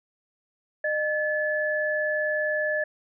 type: tone pair together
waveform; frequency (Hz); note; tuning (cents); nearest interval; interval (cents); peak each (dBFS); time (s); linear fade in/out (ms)
sine; 610 / 1725.3; D#5 / A6; -34 / -34; octave + tritone; 1800; -26; 0.84-2.84; 5
effects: none